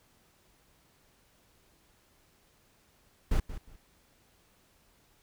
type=noise with echo; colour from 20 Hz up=brown; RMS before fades=-25 dBFS; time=3.31-3.4 s; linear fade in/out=5 ms; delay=180 ms; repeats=2; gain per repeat=-13 dB; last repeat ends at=3.76 s; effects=pink hiss -66 dBFS RMS until 5.22 s